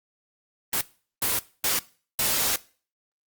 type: noise bursts at uneven times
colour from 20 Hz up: white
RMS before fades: -24 dBFS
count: 4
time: 0.73-0.81 / 1.22-1.39 / 1.64-1.79 / 2.19-2.56 s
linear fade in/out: 2 ms
effects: noise-tail reverb RT60 0.4 s tail -20 dB re dry + Opus 24 kbps